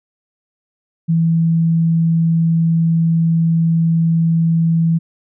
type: tone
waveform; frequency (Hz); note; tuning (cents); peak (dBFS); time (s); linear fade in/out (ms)
sine; 164.81; E3; 0; -11; 1.08-4.99; 20
effects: none